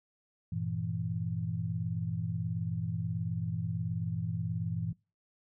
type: chord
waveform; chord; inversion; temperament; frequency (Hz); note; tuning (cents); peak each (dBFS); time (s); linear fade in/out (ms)
sine; E diminished; first; equal; 98 / 116.54 / 164.81; G2 / Bb2 / E3; 0 / 0 / 0; -37 / -36 / -35; 0.52-4.93; 5
effects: noise-tail reverb RT60 0.3 s tail -23 dB re dry